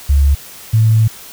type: tone pair in turn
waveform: sine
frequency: 70.2 / 110.92 Hz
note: C#2 / A2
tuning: +22 / +14 cents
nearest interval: minor sixth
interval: 792 cents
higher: second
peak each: -7 dBFS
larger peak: neither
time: 0.09-0.35 / 0.73-1.08 s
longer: second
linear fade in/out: 10 ms
effects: white hiss -35 dBFS RMS until 1.32 s